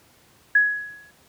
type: tone with exponential decay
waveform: sine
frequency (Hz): 1676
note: G#6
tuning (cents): +15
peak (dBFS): -11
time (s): 0.55-1.11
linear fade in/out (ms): 5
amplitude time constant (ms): 120
effects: pink hiss -56 dBFS RMS until 1.28 s + high-pass 80 Hz 12 dB/octave